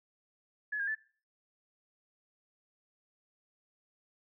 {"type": "tone with pitch steps", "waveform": "sine", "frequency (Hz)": [1703, 1619, 1747], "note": ["G#6", "G#6", "A6"], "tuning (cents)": [43, -45, -13], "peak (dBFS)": -31, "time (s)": [0.72, 0.951], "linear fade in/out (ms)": 10, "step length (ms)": 77, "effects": ["noise-tail reverb RT60 0.4 s tail -19 dB re dry"]}